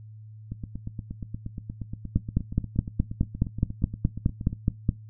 two click trains, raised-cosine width 5 ms, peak -21 / -9 dBFS, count 35 / 14, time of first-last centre 0.52-4.529 / 2.16-4.891 s, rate 8.48 / 4.76 Hz, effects noise-tail reverb RT60 0.2 s tail -19 dB re dry + added 108 Hz sine -42 dBFS peak until 5.09 s

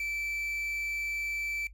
triangle tone with quantisation, 2326 Hz, D7, 17 cents flat, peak -30 dBFS, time 0-1.67 s, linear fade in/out 2 ms, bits 8, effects noise-tail reverb RT60 0.1 s tail -18 dB re dry + added 50 Hz sine -48 dBFS peak until 1.73 s

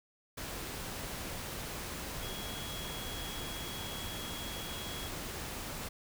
sine tone in noise, 3322 Hz, G#7, in tune, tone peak -45 dBFS, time 2.22-5.08 s, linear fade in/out 10 ms, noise pink, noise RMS -41 dBFS, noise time 0.37-5.89 s, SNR -7 dB, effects none

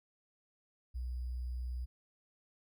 sine tone with sample-and-hold, 61.7 Hz, B1, 1 cent flat, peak -36 dBFS, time 0.94-1.86 s, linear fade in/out 20 ms, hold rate 4900 Hz, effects none

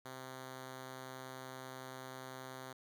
5% pulse tone, 130.4 Hz, C3, 5 cents flat, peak -35 dBFS, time 0.05-2.73 s, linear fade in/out 5 ms, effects none

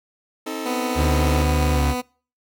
sawtooth chord, A diminished, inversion first, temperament just, 264 / 316.8 / 440 Hz, C4 / Eb4 / A4, +16 / +31 / 0 cents, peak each -28 / -26 / -28 dBFS, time 0.46-1.43 s, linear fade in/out 10 ms
15% pulse tone, 249.1 Hz, B3, 15 cents sharp, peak -17 dBFS, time 0.65-2.02 s, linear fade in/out 20 ms
35% pulse tone with pitch glide, 75.5 to 71.43 Hz, D2 to D2, +48 to -47 cents, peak -16 dBFS, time 0.95-1.95 s, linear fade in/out 50 ms, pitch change -95 cents, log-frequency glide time 1.73-1.81 s
effects noise-tail reverb RT60 0.4 s tail -25 dB re dry

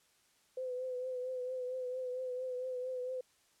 sine tone with vibrato, 507 Hz, B4, 45 cents sharp, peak -36 dBFS, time 0.57-3.21 s, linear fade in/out 5 ms, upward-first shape triangle, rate 4.4 Hz, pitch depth 42 cents each way, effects white hiss -70 dBFS RMS until 3.6 s + low-pass 10000 Hz 12 dB/octave

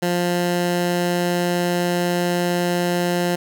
15% pulse tone, 175.8 Hz, F3, 12 cents sharp, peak -12 dBFS, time 0.02-3.36 s, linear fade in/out 10 ms, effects none

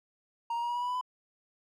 triangle tone with pitch steps, 932.3 / 942 / 951.9 / 961.8 / 971.9 / 982 / 992.3 / 1002.7 Hz, A#5 / A#5 / A#5 / B5 / B5 / B5 / B5 / B5, 0 / +18 / +36 / -46 / -28 / -10 / +8 / +26 cents, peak -28 dBFS, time 0.5-1.012 s, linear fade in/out 5 ms, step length 64 ms, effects none

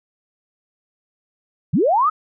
sine linear sweep, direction up, 114.2 to 1306 Hz, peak -13 dBFS, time 1.73-2.1 s, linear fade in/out 10 ms, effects none

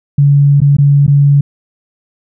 sine tone with dropouts, 142.2 Hz, C#3, 45 cents sharp, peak -4 dBFS, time 0.18-1.41 s, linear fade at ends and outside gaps 5 ms, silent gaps 0.604-0.616 / 0.768-0.784 / 1.066-1.078 s, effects none

